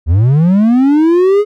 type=linear sweep; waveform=triangle; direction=up; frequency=72.3 to 423.7 Hz; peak=-4 dBFS; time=0.06-1.45 s; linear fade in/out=50 ms; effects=none